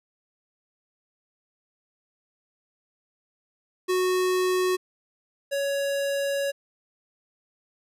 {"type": "tone pair in turn", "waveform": "square", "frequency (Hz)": [368.1, 558.9], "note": ["F#4", "C#5"], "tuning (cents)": [-9, 14], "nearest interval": "perfect fifth", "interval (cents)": 723, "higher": "second", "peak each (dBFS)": [-22, -25], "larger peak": "first", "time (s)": [[3.88, 4.77], [5.51, 6.52]], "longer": "second", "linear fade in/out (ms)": 20, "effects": ["resampled to 32000 Hz"]}